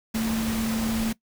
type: tone in noise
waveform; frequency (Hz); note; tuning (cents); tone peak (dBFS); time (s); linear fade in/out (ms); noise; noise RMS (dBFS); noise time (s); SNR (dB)
sine; 223.7; A3; +29; -24; 0.14-1.13; 10; pink; -32; 0.14-1.13; +5
effects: noise-tail reverb RT60 0.1 s tail -20 dB re dry